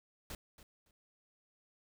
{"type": "noise with echo", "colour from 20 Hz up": "pink", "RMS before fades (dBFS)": -44, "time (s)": [0.3, 0.35], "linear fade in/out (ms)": 2, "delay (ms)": 280, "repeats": 2, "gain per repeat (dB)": -14, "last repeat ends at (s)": 0.91, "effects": []}